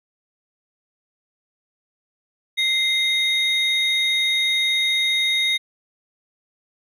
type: tone pair together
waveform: triangle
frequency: 2093 / 3729 Hz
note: C7 / A#7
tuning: 0 / 0 cents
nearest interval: minor seventh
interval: 1000 cents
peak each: -20 / -18 dBFS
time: 2.57-5.58 s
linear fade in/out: 20 ms
effects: none